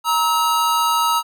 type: tone pair together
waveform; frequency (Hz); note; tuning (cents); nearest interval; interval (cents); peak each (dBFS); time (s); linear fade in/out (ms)
square; 940.5 / 1291; A#5 / E6; +15 / -37; perfect fourth; 548; -19; 0.04-1.23; 50
effects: none